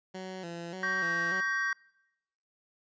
15% pulse tone with vibrato, 178.4 Hz, F3, 37 cents sharp, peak -32 dBFS, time 0.14-1.41 s, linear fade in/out 10 ms, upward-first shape square, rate 1.7 Hz, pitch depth 82 cents each way
triangle chord, G diminished, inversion second, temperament just, 1128.9 / 1568 / 1881.6 Hz, Db6 / G6 / Bb6, +31 / 0 / +16 cents, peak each -35 / -29 / -31 dBFS, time 0.83-1.73 s, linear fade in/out 2 ms
effects noise-tail reverb RT60 0.9 s tail -25 dB re dry + resampled to 16000 Hz

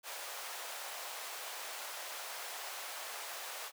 pink high-pass noise, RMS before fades -44 dBFS, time 0.03-3.72 s, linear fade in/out 50 ms, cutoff 590 Hz, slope 24 dB/octave, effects none

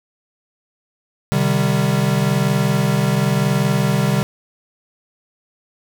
square chord, C minor, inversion none, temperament equal with one note detuned, 130.81 / 151.75 / 196 Hz, C3 / Eb3 / G3, 0 / -43 / 0 cents, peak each -20 dBFS, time 1.32-4.23 s, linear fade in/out 0 ms, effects none

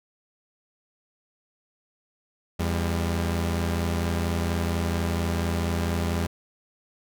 sawtooth tone pair together, 84.3 / 200.5 Hz, E2 / G3, +39 / +39 cents, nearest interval octave + minor third, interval 1500 cents, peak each -21 / -26 dBFS, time 2.59-6.27 s, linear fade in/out 10 ms, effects none

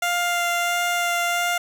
15% pulse tone with vibrato, 698.5 Hz, F5, in tune, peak -14 dBFS, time 0.02-1.58 s, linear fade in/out 5 ms, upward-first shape sine, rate 1.5 Hz, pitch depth 9 cents each way, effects none

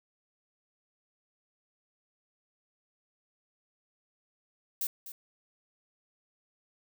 violet noise with echo, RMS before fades -32 dBFS, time 4.81-4.87 s, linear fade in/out 2 ms, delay 250 ms, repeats 1, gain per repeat -12 dB, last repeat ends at 5.12 s, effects none

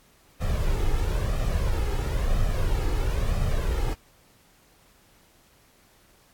brown noise with flanger, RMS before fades -24 dBFS, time 0.4-3.95 s, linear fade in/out 20 ms, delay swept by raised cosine 1.6 to 2.38 ms, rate 1 Hz, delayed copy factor +0.6, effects pink hiss -59 dBFS RMS until 6.33 s + AAC 64 kbps

